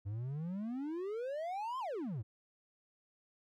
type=exponential two-way sweep; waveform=triangle; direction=up then down; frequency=96.3 to 1074 to 96.3 Hz; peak=-35 dBFS; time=0.05-2.23 s; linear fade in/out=20 ms; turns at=1.79 s; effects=none